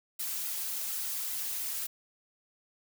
blue noise with flanger, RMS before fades -35 dBFS, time 0.19-1.87 s, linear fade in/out 10 ms, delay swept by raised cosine 1.7 to 3.4 ms, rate 3.5 Hz, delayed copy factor -0.6, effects none

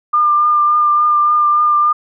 sine tone with vibrato, 1200 Hz, D6, 37 cents sharp, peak -9 dBFS, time 0.13-1.93 s, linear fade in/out 10 ms, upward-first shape triangle, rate 3.5 Hz, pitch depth 19 cents each way, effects none

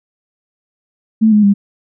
sine tone with pitch steps, 220.1 / 210.2 / 200.7 Hz, A3 / G#3 / G3, +1 / +21 / +41 cents, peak -6 dBFS, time 1.21-1.54 s, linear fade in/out 20 ms, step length 110 ms, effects none

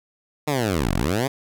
10% pulse linear two-way sweep, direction down then up, 155 to 38.39 to 142.9 Hz, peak -12 dBFS, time 0.47-1.28 s, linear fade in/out 10 ms, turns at 0.94 s, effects none

